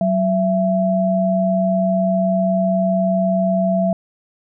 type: tone pair together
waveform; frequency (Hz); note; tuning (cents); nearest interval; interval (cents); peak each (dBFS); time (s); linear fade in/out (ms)
sine; 187.45 / 668; F#3 / E5; +23 / +23; octave + minor seventh; 2200; -17 / -17; 0.01-3.93; 2
effects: none